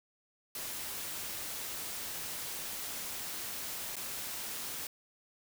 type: noise with dropouts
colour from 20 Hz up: white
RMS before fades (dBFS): -40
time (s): 0.55-4.87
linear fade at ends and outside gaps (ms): 2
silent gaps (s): 3.957-3.965
effects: none